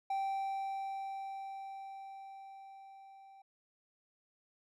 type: tone with level ramp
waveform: triangle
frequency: 780 Hz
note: G5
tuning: 9 cents flat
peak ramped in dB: -30 to -53 dBFS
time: 0.1-3.42 s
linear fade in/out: 5 ms
effects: none